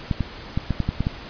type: clicks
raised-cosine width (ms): 5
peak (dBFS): -9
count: 8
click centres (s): 0.112 / 0.207 / 0.575 / 0.707 / 0.803 / 0.89 / 1.006 / 1.069
effects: pink hiss -38 dBFS RMS until 1.29 s + resampled to 11025 Hz